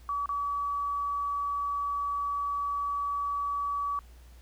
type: tone with dropouts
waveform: sine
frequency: 1142 Hz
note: D6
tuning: 49 cents flat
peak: -28 dBFS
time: 0.09-3.99 s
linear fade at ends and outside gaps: 1 ms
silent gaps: 0.259-0.291 s
effects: added 60 Hz sine -49 dBFS peak until 4.41 s + pink hiss -61 dBFS RMS until 4.41 s